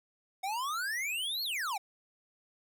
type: exponential two-way sweep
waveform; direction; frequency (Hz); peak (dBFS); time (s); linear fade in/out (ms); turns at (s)
square; up then down; 735 to 4435 to 735; -33; 0.43-1.78; 10; 1.43
effects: none